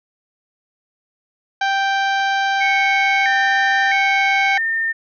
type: harmonic tone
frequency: 784 Hz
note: G5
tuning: in tune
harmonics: 1 / 2 / 3 / 4 / 5 / 6 / 7 / 8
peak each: -18 / -20 / -29 / -30 / -32 / -37 / -40 / -41 dBFS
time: 1.61-4.58 s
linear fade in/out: 5 ms
type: click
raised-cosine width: 0.3 ms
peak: -23 dBFS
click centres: 2.2 s
type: tone with vibrato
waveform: sine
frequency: 2000 Hz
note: B6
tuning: 21 cents sharp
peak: -17 dBFS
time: 2.6-4.93 s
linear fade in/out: 20 ms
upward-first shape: square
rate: 0.76 Hz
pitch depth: 170 cents each way
effects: none